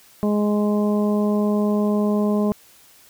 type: harmonic tone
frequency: 208.3 Hz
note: G#3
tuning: 5 cents sharp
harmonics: 1 / 2 / 3 / 4 / 5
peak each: -18 / -24 / -27 / -36 / -33 dBFS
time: 0.23-2.52 s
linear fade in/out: 0 ms
effects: white hiss -51 dBFS RMS until 3.09 s